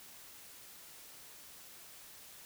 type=silence; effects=white hiss -54 dBFS RMS until 2.45 s